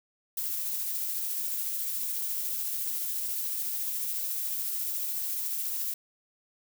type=noise with tremolo; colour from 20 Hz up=violet; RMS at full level=-31 dBFS; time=0.37-5.94 s; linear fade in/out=5 ms; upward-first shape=triangle; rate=14 Hz; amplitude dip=25%; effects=none